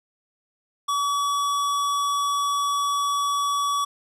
square tone, 1139 Hz, C#6, 47 cents sharp, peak -22 dBFS, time 0.88-3.85 s, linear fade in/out 10 ms, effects low-pass 11000 Hz 12 dB/octave + 10-bit

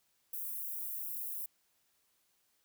white high-pass noise, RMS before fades -40 dBFS, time 0.33-1.46 s, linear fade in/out 5 ms, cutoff 12000 Hz, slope 24 dB/octave, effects white hiss -75 dBFS RMS until 2.64 s

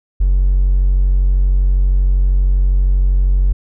triangle tone with hard clipping, 46.32 Hz, F#1, 3 cents sharp, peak -9 dBFS, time 0.2-3.53 s, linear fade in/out 10 ms, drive 2 dB, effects none

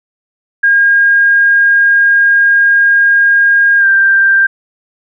sine tone with pitch glide, 1620 to 1581.2 Hz, G#6 to G6, -43 to +15 cents, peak -5 dBFS, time 0.63-4.47 s, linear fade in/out 10 ms, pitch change -42 cents, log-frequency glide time 3.79-3.86 s, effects none

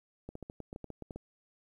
clicks, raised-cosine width 2 ms, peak -29 dBFS, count 12, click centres 0.29 / 0.354 / 0.427 / 0.499 / 0.603 / 0.729 / 0.761 / 0.843 / 0.903 / 1.023 / 1.108 / 1.16 s, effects 11-bit

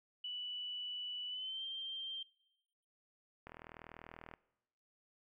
sine tone with pitch glide, 2963 to 3157 Hz, F#7 to G7, +2 to +12 cents, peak -40 dBFS, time 0.24-2.23 s, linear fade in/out 5 ms, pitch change +110 cents, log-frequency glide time 1.28-1.64 s
click train, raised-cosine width 0.5 ms, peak -34 dBFS, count 36, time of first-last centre 3.47-4.338 s, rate 40.3 Hz
effects noise-tail reverb RT60 0.9 s tail -21 dB re dry

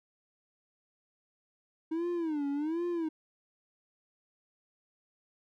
triangle tone with vibrato, 313.8 Hz, D#4, 15 cents sharp, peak -28 dBFS, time 1.91-3.09 s, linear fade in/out 10 ms, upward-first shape sine, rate 1.3 Hz, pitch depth 190 cents each way, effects none

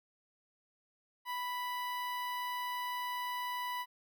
sawtooth tone with notch filter, 987.8 Hz, B5, in tune, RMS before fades -38 dBFS, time 1.25-3.86 s, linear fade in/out 50 ms, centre 7100 Hz, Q 0.72, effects none

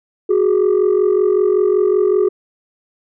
sine tone pair together, 370 / 415.3 Hz, F#4 / G#4, 0 / 0 cents, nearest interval major second, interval 200 cents, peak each -12 dBFS, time 0.29-2.29 s, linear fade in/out 10 ms, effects tanh soft clip ceiling -8 dBFS

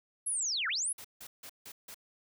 sine linear two-way sweep, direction down then up, 11175 to 1272 to 11175 Hz, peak -30 dBFS, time 0.26-0.93 s, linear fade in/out 10 ms, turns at 0.68 s
white noise bursts, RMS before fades -47 dBFS, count 5, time 0.98-1.945 s, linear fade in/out 5 ms, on 65 ms, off 160 ms
effects none

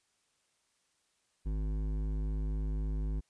sine tone with hard clipping, 51.91 Hz, G#1, in tune, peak -33 dBFS, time 1.45-3.21 s, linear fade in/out 20 ms, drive 12 dB, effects white hiss -75 dBFS RMS until 3.29 s + resampled to 22050 Hz

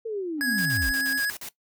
sine linear sweep, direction down, 461.5 to 30.82 Hz, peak -27 dBFS, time 0.05-0.92 s, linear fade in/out 10 ms
triangle tone, 268 Hz, C4, 42 cents sharp, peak -32 dBFS, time 0.37-1.21 s, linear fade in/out 50 ms
square tone with vibrato, 1661.2 Hz, G#6, in tune, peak -24 dBFS, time 0.41-1.3 s, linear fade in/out 0 ms, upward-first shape triangle, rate 8.3 Hz, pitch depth 21 cents each way
white noise bursts, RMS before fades -37 dBFS, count 8, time 0.58-1.487 s, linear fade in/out 0 ms, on 74 ms, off 45 ms
effects noise-tail reverb RT60 0.1 s tail -17 dB re dry

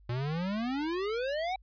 square exponential sweep, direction up, 116.54 to 779 Hz, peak -31 dBFS, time 0.09-1.56 s, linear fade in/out 5 ms, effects added 50 Hz sine -55 dBFS peak until 1.62 s + resampled to 11025 Hz

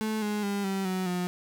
35% pulse tone with pitch steps, 217.4 / 209.1 / 201.2 / 193.57 / 186.22 / 179.15 Hz, A3 / G#3 / G3 / G3 / F#3 / F3, -21 / +12 / +45 / -22 / +11 / +44 cents, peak -26 dBFS, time 0.01-1.27 s, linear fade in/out 0 ms, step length 210 ms, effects none

